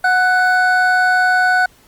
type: tone pair together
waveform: triangle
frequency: 734 / 1488.5 Hz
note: F#5 / F#6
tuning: -14 / +10 cents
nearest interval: octave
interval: 1224 cents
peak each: -13 / -11 dBFS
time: 0.04-1.66 s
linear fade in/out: 5 ms
effects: pink hiss -50 dBFS RMS until 1.87 s + Opus 32 kbps